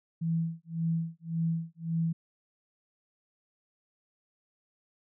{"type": "tone with tremolo", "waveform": "sine", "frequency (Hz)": 164.81, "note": "E3", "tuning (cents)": 0, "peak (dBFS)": -25, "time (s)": [0.21, 2.13], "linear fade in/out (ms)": 10, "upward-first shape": "sine", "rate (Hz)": 1.8, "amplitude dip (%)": 100, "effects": []}